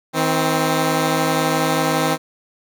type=tone pair together; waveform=10% pulse; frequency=159.37 / 261.6 Hz; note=D#3 / C4; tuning=+42 / 0 cents; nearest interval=major sixth; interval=858 cents; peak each=-11 dBFS; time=0.13-2.18 s; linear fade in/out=50 ms; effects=none